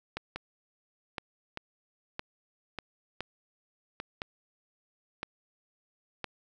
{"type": "two click trains", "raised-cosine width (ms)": 0.3, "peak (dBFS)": [-18, -20], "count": [7, 4], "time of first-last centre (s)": [[0.17, 6.243], [0.36, 4.001]], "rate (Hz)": [0.988, 0.824], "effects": []}